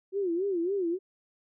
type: tone with vibrato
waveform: sine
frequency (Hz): 366.7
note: F#4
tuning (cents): -15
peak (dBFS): -26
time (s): 0.12-0.99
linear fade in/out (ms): 50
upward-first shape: sine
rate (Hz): 3.6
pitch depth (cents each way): 170
effects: none